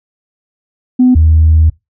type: tone pair in turn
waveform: sine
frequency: 251.9 / 79.34 Hz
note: B3 / D#2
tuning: +34 / +34 cents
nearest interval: octave + minor sixth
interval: 2000 cents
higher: first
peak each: -3 dBFS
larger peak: neither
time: 0.99-1.15 / 1.15-1.7 s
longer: second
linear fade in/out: 10 ms
effects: noise-tail reverb RT60 0.2 s tail -23 dB re dry + tanh soft clip ceiling 0 dBFS